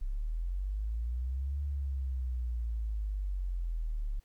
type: linear two-way sweep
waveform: sine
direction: up then down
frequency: 32.37 to 72 to 34.64 Hz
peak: -31 dBFS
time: 0.01-4.2 s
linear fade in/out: 10 ms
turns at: 1.62 s
effects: pink hiss -71 dBFS RMS until 4.24 s